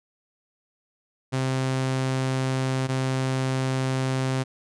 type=tone pair in turn; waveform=sawtooth; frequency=131.4 / 131.4 Hz; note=C3 / C3; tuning=+8 / +8 cents; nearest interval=unison; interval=0 cents; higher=neither; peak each=-19 dBFS; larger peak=neither; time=1.32-2.88 / 2.88-4.44 s; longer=neither; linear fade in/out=20 ms; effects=resampled to 22050 Hz